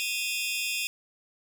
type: tone cluster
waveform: sawtooth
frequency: 2503 / 2730 / 3291 / 3548 Hz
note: D#7 / F7 / G#7 / A7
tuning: +10 / -40 / -16 / +14 cents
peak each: -28 / -31 / -35 / -33 dBFS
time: 0-0.87 s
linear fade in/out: 0 ms
effects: none